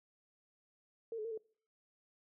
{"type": "tone with pitch steps", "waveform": "sine", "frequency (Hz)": [456.2, 428.2, 457.8, 438.4], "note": ["A#4", "A4", "A#4", "A4"], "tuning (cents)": [-37, -47, -31, -6], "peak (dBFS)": -38, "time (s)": [1.12, 1.376], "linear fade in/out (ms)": 2, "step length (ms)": 64, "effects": ["noise-tail reverb RT60 0.5 s tail -24 dB re dry"]}